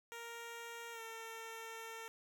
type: tone with pitch glide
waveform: 10% pulse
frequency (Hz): 466.2 to 451.9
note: A#4 to A4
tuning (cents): 0 to +46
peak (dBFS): -38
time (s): 0.12-2.08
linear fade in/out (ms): 0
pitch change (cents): -54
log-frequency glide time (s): 0.92-1.01
effects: none